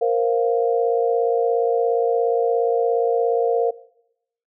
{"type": "chord", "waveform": "sine", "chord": "Bb suspended second", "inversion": "none", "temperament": "equal", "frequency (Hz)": [466.2, 523.3, 698.5], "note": ["Bb4", "C5", "F5"], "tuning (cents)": [0, 0, 0], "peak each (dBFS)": [-18, -24, -23], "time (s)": [0.01, 3.71], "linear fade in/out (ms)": 10, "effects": ["noise-tail reverb RT60 0.8 s tail -20 dB re dry"]}